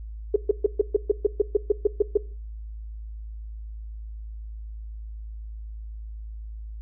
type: tone bursts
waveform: sine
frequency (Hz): 415.6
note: G#4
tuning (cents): +1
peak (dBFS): -14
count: 13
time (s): 0.34-2.173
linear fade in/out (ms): 5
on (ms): 21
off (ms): 130
effects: noise-tail reverb RT60 0.4 s tail -19 dB re dry + added 54 Hz sine -34 dBFS peak until 6.81 s